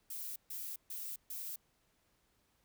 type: noise bursts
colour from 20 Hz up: violet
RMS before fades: -43 dBFS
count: 4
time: 0.1-1.56 s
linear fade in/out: 5 ms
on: 260 ms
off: 140 ms
effects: pink hiss -75 dBFS RMS until 2.64 s